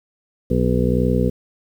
harmonic tone, 61.74 Hz, B1, in tune, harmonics 1 / 2 / 3 / 4 / 6 / 7 / 8, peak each -22 / -22 / -21 / -22 / -27 / -25 / -24 dBFS, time 0.5-1.3 s, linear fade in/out 10 ms, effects 8-bit

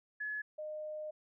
sine tone pair in turn, 1703 / 612.3 Hz, G#6 / D#5, +43 / -28 cents, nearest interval octave + tritone, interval 1771 cents, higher first, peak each -36 / -39 dBFS, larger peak first, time 0.2-0.42 / 0.58-1.11 s, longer second, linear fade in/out 10 ms, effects none

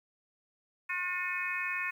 harmonic tone with a mistuned harmonic, 359.7 Hz, F#4, 49 cents flat, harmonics 3 / 4 / 5 / 6 / 7, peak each -40 / -41 / -36 / -39 / -36 dBFS, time 0.89-1.91 s, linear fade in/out 10 ms, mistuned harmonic 6, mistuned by +21 cents, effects 10-bit

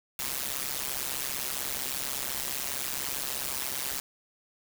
white noise with amplitude modulation, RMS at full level -29 dBFS, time 0.19-4 s, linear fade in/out 2 ms, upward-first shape sine, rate 135 Hz, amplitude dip 100%, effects none

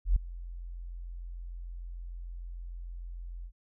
sine tone with ADSR envelope, 43.33 Hz, F1, 13 cents flat, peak -18 dBFS, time 0.05-3.52 s, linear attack 110 ms, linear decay 5 ms, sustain -20 dB, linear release 68 ms, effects none

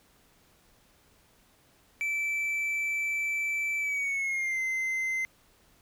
triangle tone with pitch glide, 2323 to 2070 Hz, D7 to C7, -20 to -19 cents, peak -26 dBFS, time 2.01-5.25 s, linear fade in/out 0 ms, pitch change -199 cents, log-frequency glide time 3.79-4.6 s, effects pink hiss -63 dBFS RMS until 5.81 s

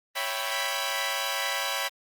10% pulse chord, C# half-diminished seventh, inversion none, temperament equal, 554.4 / 659.3 / 784 / 987.8 Hz, C#5 / E5 / G5 / B5, 0 / 0 / 0 / 0 cents, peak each -25 / -27 / -25 / -23 dBFS, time 0.15-1.89 s, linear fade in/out 20 ms, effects Opus 24 kbps

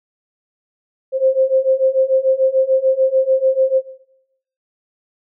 sine beating tone pair, 523.3 / 530.1 Hz, C5 / C5, 0 / +23 cents, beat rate 6.8 Hz, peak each -16 / -14 dBFS, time 1.12-3.82 s, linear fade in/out 50 ms, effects noise-tail reverb RT60 0.8 s tail -17 dB re dry

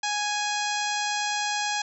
harmonic tone with a mistuned harmonic, 830.6 Hz, G#5, in tune, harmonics 1 / 2 / 3 / 4 / 5 / 6 / 7 / 8 / 9, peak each -29 / -32 / -34 / -35 / -36 / -37 / -37 / -38 / -39 dBFS, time 0.03-1.82 s, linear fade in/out 5 ms, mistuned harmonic 8, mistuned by -36 cents, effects none

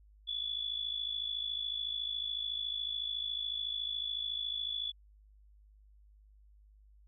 sine tone with amplitude modulation, 3433 Hz, A7, 43 cents flat, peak -31 dBFS, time 0.27-4.92 s, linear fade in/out 20 ms, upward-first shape sine, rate 53.9 Hz, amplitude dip 70%, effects added 51 Hz sine -58 dBFS peak until 7.07 s

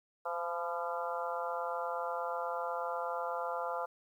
harmonic tone with a mistuned harmonic, 171.8 Hz, F3, 28 cents flat, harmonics 3 / 4 / 5 / 6 / 7 / 8, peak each -39 / -40 / -41 / -42 / -42 / -43 dBFS, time 0.25-3.86 s, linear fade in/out 10 ms, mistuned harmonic 6, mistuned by -40 cents, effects 11-bit

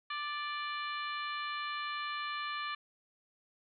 harmonic tone with a mistuned harmonic, 590 Hz, D5, 8 cents sharp, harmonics 2 / 3 / 4 / 5 / 6 / 7, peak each -38 / -42 / -44 / -46 / -48 / -49 dBFS, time 0.1-2.75 s, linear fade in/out 5 ms, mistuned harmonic 3, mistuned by -21 cents, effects none

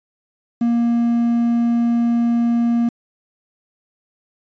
triangle tone with quantisation, 235.2 Hz, A#3, 16 cents sharp, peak -12 dBFS, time 0.61-2.89 s, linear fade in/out 5 ms, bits 7, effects resampled to 16000 Hz

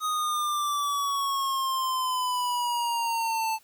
square exponential sweep, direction down, 1254 to 880 Hz, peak -26 dBFS, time 0-3.59 s, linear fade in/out 50 ms, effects white hiss -60 dBFS RMS until 3.63 s

